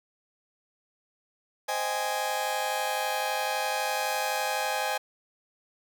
sawtooth chord, Ab major seventh, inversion first, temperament just, 519.1 / 623 / 778.7 / 830.6 Hz, C5 / Eb5 / G5 / Ab5, -14 / +2 / -12 / 0 cents, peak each -31 / -31 / -31 / -26 dBFS, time 1.68-4.98 s, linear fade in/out 10 ms, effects none

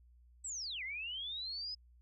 sine linear two-way sweep, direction down then up, 8070 to 1975.5 to 5100 Hz, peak -39 dBFS, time 0.44-1.75 s, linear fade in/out 10 ms, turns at 0.83 s, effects added 60 Hz sine -60 dBFS peak until 2.01 s

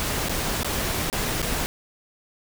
pink noise with dropouts, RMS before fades -26 dBFS, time 0-1.66 s, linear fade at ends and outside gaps 0 ms, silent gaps 0.285-0.294 / 0.632-0.646 / 1.1-1.128 / 1.418-1.427 s, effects none

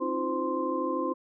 sine tone cluster, 268.8 / 316.2 / 349.3 / 517 / 1045 Hz, C4 / D#4 / F4 / C5 / C6, +47 / +28 / 0 / -21 / -2 cents, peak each -34 / -34 / -33 / -33 / -32 dBFS, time 0-1.14 s, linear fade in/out 20 ms, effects none

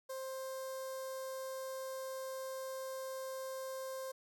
sawtooth tone with notch filter, 527 Hz, C5, 12 cents sharp, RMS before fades -43 dBFS, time 0.09-4.12 s, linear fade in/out 10 ms, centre 2500 Hz, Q 0.57, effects none

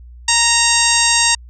harmonic tone with a mistuned harmonic, 932.3 Hz, A#5, in tune, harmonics 1 / 2 / 3 / 4 / 5 / 6 / 7 / 8 / 9, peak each -20 / -20 / -20 / -20 / -20 / -20 / -20 / -20 / -20 dBFS, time 0.28-1.35 s, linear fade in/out 5 ms, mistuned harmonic 3, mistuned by -19 cents, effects added 60 Hz sine -35 dBFS peak until 1.49 s

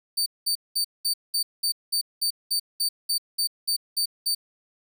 sawtooth tone bursts, 4588 Hz, D8, 41 cents flat, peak -19 dBFS, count 15, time 0.17-4.35 s, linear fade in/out 10 ms, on 92 ms, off 200 ms, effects none

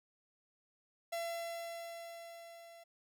45% pulse tone with level ramp, 676 Hz, E5, 43 cents sharp, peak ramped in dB -36 to -54 dBFS, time 1.12-2.84 s, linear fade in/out 10 ms, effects none

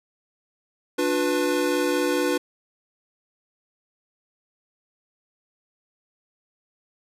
square chord, B diminished, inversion first, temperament equal with one note detuned, 293.7 / 358.4 / 493.9 Hz, D4 / F4 / B4, 0 / +45 / 0 cents, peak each -26 dBFS, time 0.98-2.38 s, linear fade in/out 10 ms, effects resampled to 32000 Hz

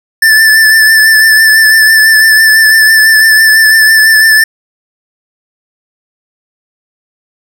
square tone with vibrato, 1760 Hz, A6, in tune, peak -3 dBFS, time 0.22-4.44 s, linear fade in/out 5 ms, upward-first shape triangle, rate 6 Hz, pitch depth 34 cents each way, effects none

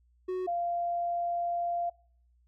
triangle / sine tone pair in turn, 369 / 693 Hz, F#4 / F5, -5 / -14 cents, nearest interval major seventh, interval 1091 cents, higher second, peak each -28 dBFS, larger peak neither, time 0.28-0.47 / 0.47-1.9 s, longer second, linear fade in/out 10 ms, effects noise-tail reverb RT60 0.6 s tail -26 dB re dry + added 60 Hz sine -63 dBFS peak until 2.47 s

